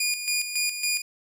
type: tone with tremolo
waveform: 15% pulse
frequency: 2437 Hz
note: D#7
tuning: 37 cents flat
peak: -16 dBFS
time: 0-1.02 s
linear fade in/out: 5 ms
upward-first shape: square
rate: 3.6 Hz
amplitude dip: 60%
effects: none